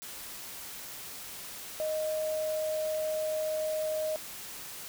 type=tone in noise; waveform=sine; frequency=622.3 Hz; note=D#5; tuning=in tune; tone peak=-29 dBFS; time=1.8-4.16 s; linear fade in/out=0 ms; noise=white; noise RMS=-43 dBFS; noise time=0.02-4.88 s; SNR=+11 dB; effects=none